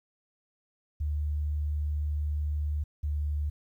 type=tone pair in turn; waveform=sine; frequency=74.5 / 73.99 Hz; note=D2 / D2; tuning=+25 / +13 cents; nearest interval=unison; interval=12 cents; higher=first; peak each=-27 dBFS; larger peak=neither; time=1-2.84 / 3.03-3.5 s; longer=first; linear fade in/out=10 ms; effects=11-bit